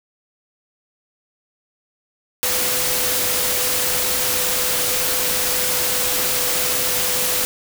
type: tone in noise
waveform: sine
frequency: 500 Hz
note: B4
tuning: 21 cents sharp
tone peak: -30 dBFS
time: 2.43-7.45 s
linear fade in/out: 0 ms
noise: white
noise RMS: -20 dBFS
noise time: 2.43-7.45 s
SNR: -13 dB
effects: none